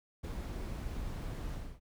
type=noise with ADSR envelope; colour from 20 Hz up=brown; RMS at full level=-37 dBFS; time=0.23-1.8 s; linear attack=18 ms; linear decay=9 ms; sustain=-2 dB; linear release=260 ms; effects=none